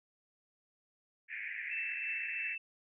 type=band-pass noise; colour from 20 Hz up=pink; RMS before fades=-42 dBFS; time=1.28-2.57 s; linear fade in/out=50 ms; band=1700 to 2500 Hz; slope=96 dB/octave
type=tone with tremolo; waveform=sine; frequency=2656 Hz; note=E7; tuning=12 cents sharp; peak=-35 dBFS; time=1.71-2.58 s; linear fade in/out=5 ms; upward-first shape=triangle; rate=3.1 Hz; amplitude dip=40%
effects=none